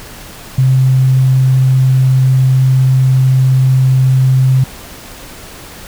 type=tone; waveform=sine; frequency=130.81 Hz; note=C3; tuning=in tune; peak=-6 dBFS; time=0.58-4.64 s; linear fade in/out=5 ms; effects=pink hiss -32 dBFS RMS until 5.87 s